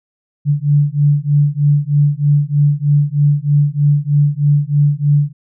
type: beating tone pair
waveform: sine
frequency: 143.9 / 147.1 Hz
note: D3 / D3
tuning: -35 / +3 cents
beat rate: 3.2 Hz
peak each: -13 dBFS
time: 0.45-5.33 s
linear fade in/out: 50 ms
effects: none